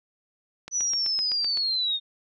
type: click train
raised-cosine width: 0.2 ms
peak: -20 dBFS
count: 8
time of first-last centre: 0.68-1.573 s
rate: 7.84 Hz
type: linear sweep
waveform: sine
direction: down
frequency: 6000 to 3642 Hz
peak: -23 dBFS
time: 0.71-2 s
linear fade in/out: 50 ms
effects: none